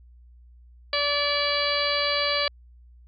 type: harmonic tone with a mistuned harmonic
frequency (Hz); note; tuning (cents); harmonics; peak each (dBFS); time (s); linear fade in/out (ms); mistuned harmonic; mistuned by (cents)
578; D5; -28; 1 / 2 / 3 / 4 / 5 / 6 / 7 / 8; -28 / -30 / -32 / -30 / -33 / -33 / -30 / -29; 0.93-2.48; 2; 6; -55
effects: added 60 Hz sine -48 dBFS peak until 3.07 s